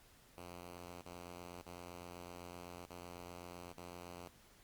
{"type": "tone with dropouts", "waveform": "5% pulse", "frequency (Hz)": 87.9, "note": "F2", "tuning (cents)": 12, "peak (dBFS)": -38, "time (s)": [0.37, 4.28], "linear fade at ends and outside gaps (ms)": 5, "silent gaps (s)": [[1.02, 1.06], [1.622, 1.664], [2.861, 2.903], [3.728, 3.775]], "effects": ["pink hiss -65 dBFS RMS until 4.63 s", "Opus 48 kbps"]}